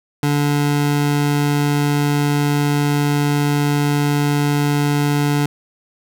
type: tone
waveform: 25% pulse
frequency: 145.3 Hz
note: D3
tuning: 18 cents flat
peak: -11 dBFS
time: 0.23-5.46 s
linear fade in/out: 2 ms
effects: none